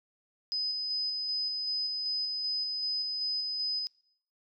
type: tone with tremolo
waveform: sine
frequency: 5020 Hz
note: D#8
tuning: 15 cents sharp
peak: -29 dBFS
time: 0.52-3.87 s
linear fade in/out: 0 ms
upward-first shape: square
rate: 2.6 Hz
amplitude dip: 25%
effects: noise-tail reverb RT60 0.6 s tail -21 dB re dry